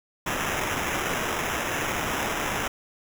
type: noise with sample-and-hold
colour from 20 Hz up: blue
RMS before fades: -28 dBFS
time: 0.26-2.68 s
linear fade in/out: 5 ms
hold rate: 4410 Hz
effects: none